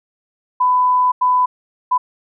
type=tone bursts at uneven times; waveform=sine; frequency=1000 Hz; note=B5; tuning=21 cents sharp; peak=-11 dBFS; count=3; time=0.6-1.12 / 1.21-1.46 / 1.91-1.98 s; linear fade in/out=10 ms; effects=none